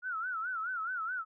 sine tone with vibrato, 1400 Hz, F6, 4 cents sharp, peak -33 dBFS, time 0.02-1.25 s, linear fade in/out 50 ms, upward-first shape sine, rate 4.7 Hz, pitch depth 150 cents each way, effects none

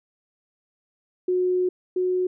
sine tone pair in turn, 364.4 / 366 Hz, F#4 / F#4, -26 / -19 cents, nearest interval unison, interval 7 cents, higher second, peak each -19 / -20 dBFS, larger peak first, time 1.28-1.69 / 1.96-2.27 s, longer first, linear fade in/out 5 ms, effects none

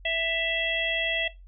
harmonic tone with a mistuned harmonic, 659.3 Hz, E5, in tune, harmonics 1 / 3 / 4 / 5, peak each -30 / -30 / -30 / -30 dBFS, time 0.05-1.28 s, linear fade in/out 5 ms, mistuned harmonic 4, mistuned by +20 cents, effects noise-tail reverb RT60 0.2 s tail -17 dB re dry + added 45 Hz sine -45 dBFS peak until 1.47 s

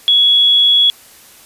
sine tone, 3362 Hz, G#7, 20 cents sharp, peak -7 dBFS, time 0.08-0.9 s, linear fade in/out 0 ms, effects white hiss -42 dBFS RMS until 1.45 s + resampled to 32000 Hz

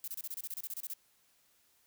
violet noise bursts, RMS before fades -40 dBFS, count 14, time 0.04-0.936 s, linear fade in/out 2 ms, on 38 ms, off 28 ms, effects white hiss -70 dBFS RMS until 1.86 s

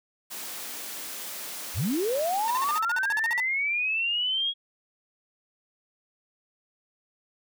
white high-pass noise, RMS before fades -37 dBFS, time 0.3-2.8 s, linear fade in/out 20 ms, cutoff 190 Hz, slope 24 dB/octave
sine linear sweep, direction up, 57 to 3322 Hz, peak -24 dBFS, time 1.74-4.54 s, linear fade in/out 50 ms
sawtooth tone bursts, 904 Hz, A5, 47 cents sharp, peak -26 dBFS, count 14, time 2.48-3.4 s, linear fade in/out 0 ms, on 23 ms, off 46 ms
effects none

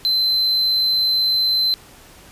triangle tone, 4074 Hz, C8, 47 cents flat, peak -14 dBFS, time 0.05-1.74 s, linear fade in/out 0 ms, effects pink hiss -45 dBFS RMS until 2.31 s + resampled to 32000 Hz

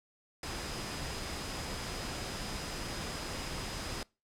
sine tone in noise, 5000 Hz, D#8, 8 cents sharp, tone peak -48 dBFS, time 0.43-4.03 s, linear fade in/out 2 ms, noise pink, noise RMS -39 dBFS, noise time 0.43-4.03 s, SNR -12 dB, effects noise-tail reverb RT60 0.3 s tail -25 dB re dry + low-pass 9000 Hz 12 dB/octave

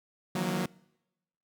sawtooth tone cluster, 155.4 / 168.8 / 184.3 / 233.5 Hz, D#3 / E3 / F#3 / A#3, -2 / +41 / -7 / +3 cents, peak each -33 / -33 / -27 / -31 dBFS, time 0.35-0.66 s, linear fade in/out 5 ms, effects noise-tail reverb RT60 0.9 s tail -24 dB re dry

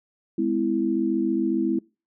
sine chord, Ab augmented, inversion none, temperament equal with one note detuned, 207.7 / 254.9 / 329.6 Hz, Ab3 / C4 / E4, 0 / -45 / 0 cents, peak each -27 / -26 / -23 dBFS, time 0.38-1.79 s, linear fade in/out 5 ms, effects noise-tail reverb RT60 0.3 s tail -23 dB re dry

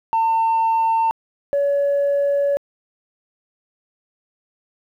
sine tone pair in turn, 902 / 565.8 Hz, A5 / C#5, +43 / +35 cents, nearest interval minor sixth, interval 808 cents, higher first, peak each -13 / -14 dBFS, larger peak first, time 0.13-1.11 / 1.53-2.57 s, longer second, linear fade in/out 0 ms, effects tanh soft clip ceiling -13 dBFS + 9-bit

